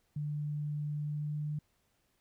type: tone with pitch glide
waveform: sine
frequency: 148.3 to 149.76 Hz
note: D3 to D3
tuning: +17 to +34 cents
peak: -33 dBFS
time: 0.16-1.59 s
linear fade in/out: 5 ms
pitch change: +17 cents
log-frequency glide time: 0.97-1.46 s
effects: pink hiss -75 dBFS RMS until 2.2 s